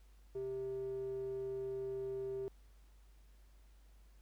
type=tone with band-pass filter; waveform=square; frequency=130.81 Hz; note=C3; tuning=in tune; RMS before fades=-41 dBFS; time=0.35-2.48 s; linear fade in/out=0 ms; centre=410 Hz; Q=8.1; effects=added 50 Hz sine -59 dBFS peak until 4.21 s + pink hiss -73 dBFS RMS until 4.21 s